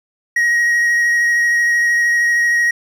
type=tone with vibrato; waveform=triangle; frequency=1891 Hz; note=A#6; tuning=24 cents sharp; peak=-10 dBFS; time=0.36-2.71 s; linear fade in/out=5 ms; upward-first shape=sine; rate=13 Hz; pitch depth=11 cents each way; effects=none